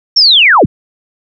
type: linear sweep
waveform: sine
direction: down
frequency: 5588 to 44.75 Hz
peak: -3 dBFS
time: 0.16-0.66 s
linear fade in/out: 10 ms
effects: none